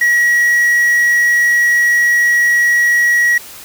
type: tone with quantisation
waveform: triangle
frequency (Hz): 1913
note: A#6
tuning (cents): +44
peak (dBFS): -7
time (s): 0.01-3.38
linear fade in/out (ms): 5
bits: 5
effects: white hiss -34 dBFS RMS until 3.64 s